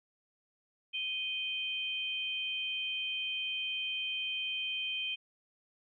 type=tone pair together; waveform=sine; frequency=2489 / 3130 Hz; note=D#7 / G7; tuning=0 / -3 cents; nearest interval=major third; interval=397 cents; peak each=-37 / -35 dBFS; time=0.93-5.16 s; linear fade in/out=20 ms; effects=none